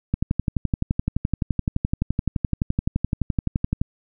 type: click train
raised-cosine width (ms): 5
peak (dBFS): -8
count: 44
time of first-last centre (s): 0.14-3.815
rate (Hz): 11.7
effects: none